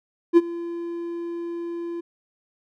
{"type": "tone with ADSR envelope", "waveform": "triangle", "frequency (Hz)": 341.1, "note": "F4", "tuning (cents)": -41, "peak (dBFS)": -6, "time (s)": [0.33, 2.01], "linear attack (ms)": 41, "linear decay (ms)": 34, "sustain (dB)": -20, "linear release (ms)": 12, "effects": []}